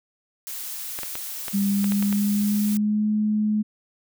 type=noise; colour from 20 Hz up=blue; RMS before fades=-33 dBFS; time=0.47-2.77 s; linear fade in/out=0 ms
type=clicks; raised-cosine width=0.3 ms; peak=-16 dBFS; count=8; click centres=0.989 / 1.033 / 1.154 / 1.482 / 1.843 / 1.921 / 2.026 / 2.127 s
type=tone with pitch glide; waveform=sine; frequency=199.5 to 212.6 Hz; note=G3 to G#3; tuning=+31 to +41 cents; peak=-19 dBFS; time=1.53-3.63 s; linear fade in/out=20 ms; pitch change=+110 cents; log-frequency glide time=1.72-3.08 s
effects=none